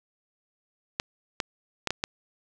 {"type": "clicks", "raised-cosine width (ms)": 0.2, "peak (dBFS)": -9, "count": 5, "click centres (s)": [0.999, 1.402, 1.873, 1.906, 2.039], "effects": []}